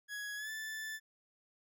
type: tone with pitch glide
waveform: 40% pulse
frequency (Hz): 1671 to 1754.1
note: G#6 to A6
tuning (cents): +10 to -6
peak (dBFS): -39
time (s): 0.08-1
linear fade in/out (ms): 50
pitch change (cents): +84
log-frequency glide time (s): 0.36-0.5
effects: none

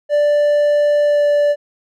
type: tone with pitch glide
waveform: triangle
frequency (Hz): 587.3 to 583.6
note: D5 to D5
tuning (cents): 0 to -11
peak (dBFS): -9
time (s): 0.09-1.56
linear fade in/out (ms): 50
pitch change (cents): -11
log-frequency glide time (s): 1.05-1.25
effects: none

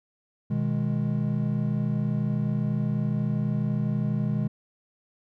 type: chord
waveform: triangle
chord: G# minor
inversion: first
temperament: equal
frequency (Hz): 123.47 / 155.56 / 207.7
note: B2 / D#3 / G#3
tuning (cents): 0 / 0 / 0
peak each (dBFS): -26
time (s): 0.5-4.48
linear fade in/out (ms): 10
effects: none

